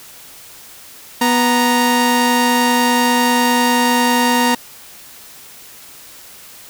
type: tone pair together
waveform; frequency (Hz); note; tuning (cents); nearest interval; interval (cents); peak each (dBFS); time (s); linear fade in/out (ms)
sawtooth; 245.6 / 932.3; B3 / A#5; -9 / 0; octave + major seventh; 2309; -11; 1.21-4.55; 5
effects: white hiss -39 dBFS RMS until 6.69 s